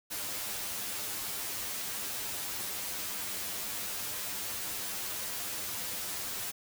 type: noise with comb filter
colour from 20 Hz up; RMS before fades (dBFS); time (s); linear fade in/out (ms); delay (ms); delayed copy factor
white; -37; 0.1-6.52; 20; 10; +0.6
effects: none